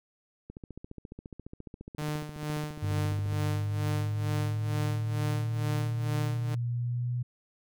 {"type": "click train", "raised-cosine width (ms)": 3, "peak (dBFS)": -29, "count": 42, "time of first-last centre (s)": [0.5, 3.328], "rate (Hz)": 14.5}
{"type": "tone with tremolo", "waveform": "sawtooth", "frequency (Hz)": 150.7, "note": "D3", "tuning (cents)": 45, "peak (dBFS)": -26, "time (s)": [1.98, 6.55], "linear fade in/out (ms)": 5, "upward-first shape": "sine", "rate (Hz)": 2.2, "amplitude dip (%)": 75}
{"type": "exponential sweep", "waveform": "sine", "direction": "up", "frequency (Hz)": [99.2, 122.9], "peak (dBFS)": -28, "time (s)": [2.82, 7.23], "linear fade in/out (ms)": 10}
{"effects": []}